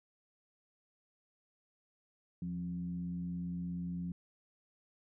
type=tone with frequency modulation; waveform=sine; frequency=174.61 Hz; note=F3; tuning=in tune; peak=-36 dBFS; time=2.42-4.12 s; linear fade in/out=2 ms; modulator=92.2 Hz; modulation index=0.46; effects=none